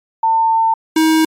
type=tone pair in turn; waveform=sine / square; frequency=899 / 317.8 Hz; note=A5 / D#4; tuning=+37 / +37 cents; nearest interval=octave + tritone; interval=1800 cents; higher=first; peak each=-10 dBFS; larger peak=neither; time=0.23-0.74 / 0.96-1.25 s; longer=first; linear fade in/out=5 ms; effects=MP3 64 kbps